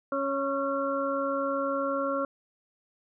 harmonic tone with a mistuned harmonic, 275.9 Hz, C#4, 8 cents flat, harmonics 1 / 2 / 4 / 5, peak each -33 / -29 / -34 / -33 dBFS, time 0.12-2.25 s, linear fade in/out 2 ms, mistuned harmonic 5, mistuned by -17 cents, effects none

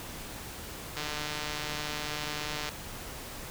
click train, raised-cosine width 0.2 ms, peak -17 dBFS, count 259, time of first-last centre 0.97-2.69 s, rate 150 Hz, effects pink hiss -42 dBFS RMS until 3.5 s

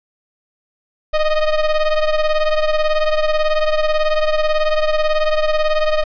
square ring-modulated tone, 311.1 Hz, D#4, in tune, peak -11 dBFS, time 1.13-6.04 s, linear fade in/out 10 ms, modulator 302 Hz, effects resampled to 11025 Hz + 8-bit

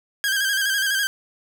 sawtooth tone with vibrato, 1600 Hz, G6, 35 cents sharp, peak -16 dBFS, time 0.24-1.07 s, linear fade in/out 0 ms, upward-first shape square, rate 12 Hz, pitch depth 45 cents each way, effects none

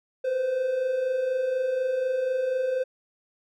triangle tone pair together, 493.9 / 518 Hz, B4 / C5, 0 / -17 cents, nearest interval minor second, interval 83 cents, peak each -31 / -22 dBFS, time 0.24-2.84 s, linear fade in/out 10 ms, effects none

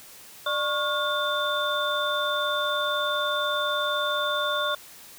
sine tone cluster, 596 / 1102 / 1422 / 3555 Hz, D5 / C#6 / F6 / A7, +25 / -11 / +31 / +17 cents, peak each -29 dBFS, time 0.46-4.75 s, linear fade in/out 5 ms, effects white hiss -47 dBFS RMS until 5.18 s

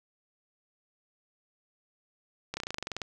slowing click train, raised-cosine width 0.2 ms, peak -17 dBFS, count 13, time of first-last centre 2.54-3.018 s, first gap 30 ms, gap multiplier 1.05, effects none

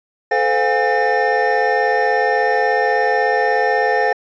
triangle tone cluster, 436.6 / 513 / 715 / 813 / 1801 Hz, A4 / C5 / F5 / G#5 / A6, -13 / -34 / +41 / -37 / +40 cents, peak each -18 dBFS, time 0.31-4.13 s, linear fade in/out 5 ms, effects tanh soft clip ceiling -1 dBFS + resampled to 16000 Hz

